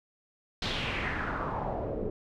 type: noise with low-pass filter sweep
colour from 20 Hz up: pink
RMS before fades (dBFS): -33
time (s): 0.62-2.1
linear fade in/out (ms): 2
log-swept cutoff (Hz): 4100 to 410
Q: 3
effects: none